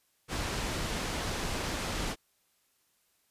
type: low-pass noise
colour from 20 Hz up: pink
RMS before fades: -34 dBFS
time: 0.28-2.16 s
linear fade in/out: 50 ms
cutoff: 7500 Hz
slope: 12 dB/octave
effects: white hiss -72 dBFS RMS until 3.3 s + resampled to 32000 Hz